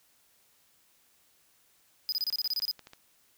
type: tone bursts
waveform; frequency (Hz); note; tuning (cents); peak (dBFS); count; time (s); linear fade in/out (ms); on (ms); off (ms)
square; 4978; D#8; 0; -28; 11; 2.09-2.712; 0; 32; 27
type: clicks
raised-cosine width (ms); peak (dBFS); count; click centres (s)
0.2; -30; 6; 2.303 / 2.457 / 2.6 / 2.793 / 2.871 / 2.934
effects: white hiss -66 dBFS RMS until 3.37 s